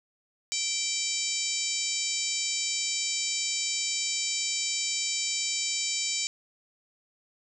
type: harmonic tone with a mistuned harmonic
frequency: 777 Hz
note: G5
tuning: 16 cents flat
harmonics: 3 / 4 / 5 / 6 / 7 / 8 / 9 / 10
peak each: -36 / -38 / -37 / -36 / -35 / -38 / -32 / -38 dBFS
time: 0.52-6.27 s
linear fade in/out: 0 ms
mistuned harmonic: 9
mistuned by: +18 cents
effects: none